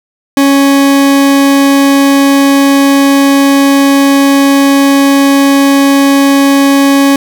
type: tone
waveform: 40% pulse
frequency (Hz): 277.2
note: C#4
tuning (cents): 0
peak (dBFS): -3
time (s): 0.37-7.16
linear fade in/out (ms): 2
effects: none